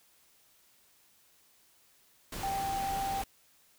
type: tone in noise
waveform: sine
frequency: 784 Hz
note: G5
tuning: in tune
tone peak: -31 dBFS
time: 2.43-3.22 s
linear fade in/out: 5 ms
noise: pink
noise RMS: -40 dBFS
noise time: 2.32-3.24 s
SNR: +6 dB
effects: white hiss -65 dBFS RMS until 3.78 s